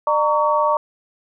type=tone cluster; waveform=sine; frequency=600 / 922 / 1127 Hz; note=D5 / A#5 / C#6; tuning=+37 / -19 / +28 cents; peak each=-19 dBFS; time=0.07-0.77 s; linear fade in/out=2 ms; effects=none